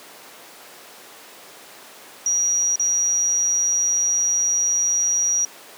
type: tone with dropouts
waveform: sine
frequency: 5760 Hz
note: F#8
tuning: 47 cents flat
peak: -17 dBFS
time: 2.26-5.45 s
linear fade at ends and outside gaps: 2 ms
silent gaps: 2.758-2.796 s
effects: pink hiss -42 dBFS RMS until 5.77 s + high-pass 400 Hz 12 dB/octave